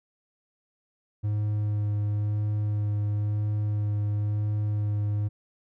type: tone with vibrato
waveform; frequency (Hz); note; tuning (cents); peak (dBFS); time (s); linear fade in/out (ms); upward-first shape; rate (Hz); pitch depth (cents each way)
triangle; 104.5; G#2; +11; -22; 1.23-5.29; 20; sine; 0.98; 12
effects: none